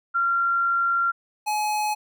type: tone pair in turn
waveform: sine / square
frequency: 1378 / 846 Hz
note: F6 / G#5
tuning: -24 / +32 cents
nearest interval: minor sixth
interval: 844 cents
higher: first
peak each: -19 / -23 dBFS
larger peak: first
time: 0.14-1.12 / 1.46-1.95 s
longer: first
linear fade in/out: 20 ms
effects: none